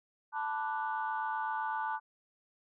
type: chord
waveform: sine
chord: B minor seventh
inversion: third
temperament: equal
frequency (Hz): 880 / 987.8 / 1174.7 / 1480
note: A5 / B5 / D6 / F#6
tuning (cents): 0 / 0 / 0 / 0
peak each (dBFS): -34 / -40 / -40 / -39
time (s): 0.32-2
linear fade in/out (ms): 50
effects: tanh soft clip ceiling -23 dBFS